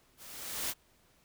white noise with level ramp, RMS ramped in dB -52 to -32 dBFS, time 0.17-0.74 s, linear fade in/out 50 ms, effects pink hiss -67 dBFS RMS until 1.24 s

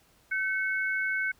sine tone pair together, 1532.6 / 2200 Hz, G6 / C#7, -40 / -14 cents, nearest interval tritone, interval 626 cents, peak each -28 / -31 dBFS, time 0.31-1.32 s, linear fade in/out 10 ms, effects pink hiss -63 dBFS RMS until 1.39 s

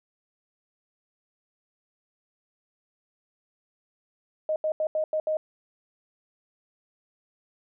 sine tone bursts at uneven times, 622.3 Hz, D#5, in tune, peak -23 dBFS, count 6, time 4.49-4.56 / 4.64-4.72 / 4.8-4.87 / 4.95-5.04 / 5.13-5.2 / 5.27-5.37 s, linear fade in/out 2 ms, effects none

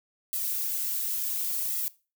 violet noise with flanger, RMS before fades -30 dBFS, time 0.33-1.88 s, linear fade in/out 0 ms, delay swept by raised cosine 1.5 to 6.5 ms, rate 0.7 Hz, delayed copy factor +1, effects noise-tail reverb RT60 0.3 s tail -19 dB re dry

